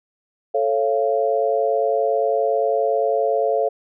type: chord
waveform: sine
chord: A augmented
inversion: none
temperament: just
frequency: 440 / 550 / 687.5 Hz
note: A4 / C#5 / E#5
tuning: 0 / -14 / -27 cents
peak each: -21 dBFS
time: 0.54-3.69 s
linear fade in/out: 10 ms
effects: none